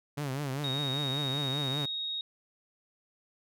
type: tone with vibrato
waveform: sawtooth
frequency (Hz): 138.8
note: C#3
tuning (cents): +3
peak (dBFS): -28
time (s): 0.17-1.86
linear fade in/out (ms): 10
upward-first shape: triangle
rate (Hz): 5.1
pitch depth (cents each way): 150
type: tone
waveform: sine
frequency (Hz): 3755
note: A#7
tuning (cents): +12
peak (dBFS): -32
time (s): 0.64-2.21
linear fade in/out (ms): 2
effects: none